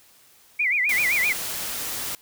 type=tone with vibrato; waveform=sine; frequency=2200 Hz; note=C#7; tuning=14 cents flat; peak=-19 dBFS; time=0.59-1.33 s; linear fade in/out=10 ms; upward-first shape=sine; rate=7.7 Hz; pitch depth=200 cents each way
type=noise; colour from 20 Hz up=white; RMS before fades=-30 dBFS; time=0.89-2.15 s; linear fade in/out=2 ms
effects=white hiss -55 dBFS RMS until 2.21 s

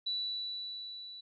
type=tone with level ramp; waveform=sine; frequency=3951 Hz; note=B7; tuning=in tune; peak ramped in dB=-31 to -45 dBFS; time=0.06-1.21 s; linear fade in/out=10 ms; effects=none

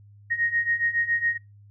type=beating tone pair; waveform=sine; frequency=1864.7 / 1871.9 Hz; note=A#6 / A#6; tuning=0 / +7 cents; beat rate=7.2 Hz; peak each=-27 / -24 dBFS; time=0.3-1.38 s; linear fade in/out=20 ms; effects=noise-tail reverb RT60 0.2 s tail -23 dB re dry + added 102 Hz sine -48 dBFS peak until 1.7 s

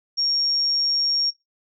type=tone; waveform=sine; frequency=5550 Hz; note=F8; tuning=12 cents flat; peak=-19 dBFS; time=0.17-1.31 s; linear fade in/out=20 ms; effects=noise-tail reverb RT60 0.2 s tail -21 dB re dry

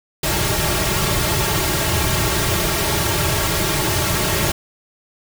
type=noise with comb filter; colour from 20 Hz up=pink; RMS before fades=-19 dBFS; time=0.23-4.52 s; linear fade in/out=5 ms; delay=4 ms; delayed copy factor=-0.95; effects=none

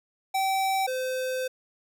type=tone pair in turn; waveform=square; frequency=771 / 514.6 Hz; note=G5 / C5; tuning=-29 / -29 cents; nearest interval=perfect fifth; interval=700 cents; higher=first; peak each=-24 / -28 dBFS; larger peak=first; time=0.34-0.87 / 0.87-1.48 s; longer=second; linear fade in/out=10 ms; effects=none

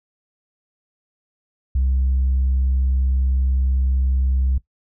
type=tone; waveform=sine; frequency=65.4 Hz; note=C2; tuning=in tune; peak=-14 dBFS; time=1.75-4.58 s; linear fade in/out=5 ms; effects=noise-tail reverb RT60 0.1 s tail -19 dB re dry + tanh soft clip ceiling -13 dBFS

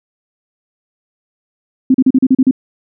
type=tone bursts; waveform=sine; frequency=260.5 Hz; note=C4; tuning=7 cents flat; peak=-5 dBFS; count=8; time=1.9-2.511 s; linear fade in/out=5 ms; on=44 ms; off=37 ms; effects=none

